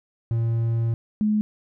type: tone pair in turn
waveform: triangle / sine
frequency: 115.1 / 212.3 Hz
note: A#2 / G#3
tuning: -22 / +38 cents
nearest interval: major seventh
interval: 1060 cents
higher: second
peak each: -18 dBFS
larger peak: neither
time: 0.31-0.94 / 1.21-1.41 s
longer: first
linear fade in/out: 0 ms
effects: none